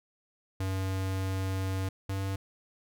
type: tone pair in turn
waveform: square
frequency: 95.2 / 96.98 Hz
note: F#2 / G2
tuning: +50 / -18 cents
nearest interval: unison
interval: 32 cents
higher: second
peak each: -30 / -31 dBFS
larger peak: first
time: 0.6-1.89 / 2.09-2.36 s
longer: first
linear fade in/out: 5 ms
effects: none